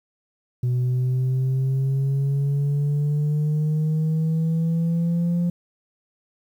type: exponential sweep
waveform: sine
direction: up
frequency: 123.47 to 174.61 Hz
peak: -16 dBFS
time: 0.63-5.5 s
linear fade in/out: 5 ms
effects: tanh soft clip ceiling -18 dBFS + 9-bit